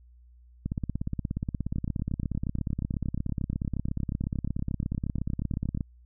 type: two click trains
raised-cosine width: 5 ms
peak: -18 / -17 dBFS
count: 35 / 88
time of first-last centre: 1.76-5.774 / 0.66-5.808 s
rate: 8.47 / 16.9 Hz
effects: added 60 Hz sine -52 dBFS peak until 6.05 s